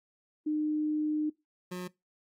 sine / 25% pulse tone pair in turn, 304.4 / 180.58 Hz, D#4 / F#3, -38 / -42 cents, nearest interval major sixth, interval 904 cents, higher first, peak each -27 / -32 dBFS, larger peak first, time 0.46-1.3 / 1.71-1.88 s, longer first, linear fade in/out 10 ms, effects noise-tail reverb RT60 0.2 s tail -21 dB re dry + AAC 48 kbps

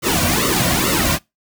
pink noise with flanger, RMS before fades -17 dBFS, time 0.02-1.19 s, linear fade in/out 50 ms, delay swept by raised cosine 1.2 to 2.4 ms, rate 2.3 Hz, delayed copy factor -0.95, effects noise-tail reverb RT60 0.2 s tail -24 dB re dry

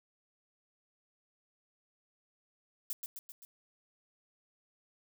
violet noise with echo, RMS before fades -37 dBFS, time 2.9-2.93 s, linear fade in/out 0 ms, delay 130 ms, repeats 4, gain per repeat -4 dB, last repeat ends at 3.45 s, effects none

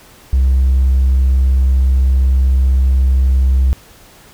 triangle tone, 65.41 Hz, C2, in tune, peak -5 dBFS, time 0.33-3.73 s, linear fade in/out 0 ms, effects tanh soft clip ceiling -5 dBFS + pink hiss -43 dBFS RMS until 4.33 s

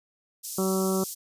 pink high-pass noise, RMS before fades -35 dBFS, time 0.43-1.15 s, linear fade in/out 20 ms, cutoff 5500 Hz, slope 24 dB/octave
harmonic tone, 189.8 Hz, F#3, 44 cents sharp, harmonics 1 / 2 / 3 / 4 / 5 / 6 / 7, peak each -26 / -27 / -34 / -39 / -41 / -38 / -39 dBFS, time 0.58-1.04 s, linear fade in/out 5 ms
effects resampled to 32000 Hz

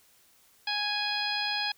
harmonic tone, 830.6 Hz, G#5, in tune, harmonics 1 / 2 / 3 / 4 / 5 / 6, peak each -35 / -35 / -35 / -35 / -35 / -35 dBFS, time 0.67-1.72 s, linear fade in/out 5 ms, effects white hiss -62 dBFS RMS until 1.77 s

